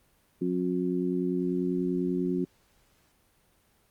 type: harmonic tone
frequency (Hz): 90.2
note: F#2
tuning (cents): -44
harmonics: 2 / 3 / 4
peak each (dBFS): -30 / -30 / -30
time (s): 0.41-2.45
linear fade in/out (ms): 10
effects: pink hiss -66 dBFS RMS until 3.9 s + Opus 32 kbps